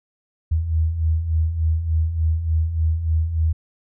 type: beating tone pair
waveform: sine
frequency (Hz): 77.8 / 81.2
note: D#2 / E2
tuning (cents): 0 / -26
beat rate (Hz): 3.4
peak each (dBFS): -25 / -18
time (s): 0.51-3.53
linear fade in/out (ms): 10
effects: none